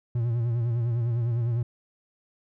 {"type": "tone with vibrato", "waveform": "triangle", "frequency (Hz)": 117.8, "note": "A#2", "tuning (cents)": 19, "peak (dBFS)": -21, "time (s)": [0.15, 1.63], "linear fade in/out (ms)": 5, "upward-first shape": "sine", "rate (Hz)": 9.9, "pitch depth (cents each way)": 63, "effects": []}